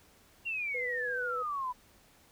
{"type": "exponential sweep", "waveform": "sine", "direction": "down", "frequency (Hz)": [2794, 977], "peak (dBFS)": -32, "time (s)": [0.45, 1.73], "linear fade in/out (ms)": 20}
{"type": "tone with vibrato", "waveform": "sine", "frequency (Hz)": 493.9, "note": "B4", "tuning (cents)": 0, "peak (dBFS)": -37, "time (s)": [0.74, 1.43], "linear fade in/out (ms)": 10, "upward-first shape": "sine", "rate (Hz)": 14, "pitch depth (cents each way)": 19}
{"effects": ["pink hiss -62 dBFS RMS until 2.31 s"]}